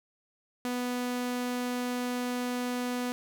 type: tone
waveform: sawtooth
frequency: 246.9 Hz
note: B3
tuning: in tune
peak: -26 dBFS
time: 0.65-3.12 s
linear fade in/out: 0 ms
effects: none